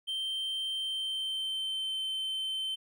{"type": "tone with pitch glide", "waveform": "triangle", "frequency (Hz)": [3131, 3090], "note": ["G7", "G7"], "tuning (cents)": [-3, -26], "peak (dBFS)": -30, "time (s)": [0.07, 2.76], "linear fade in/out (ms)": 20, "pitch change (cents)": -23, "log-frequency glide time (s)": [0.72, 2], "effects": []}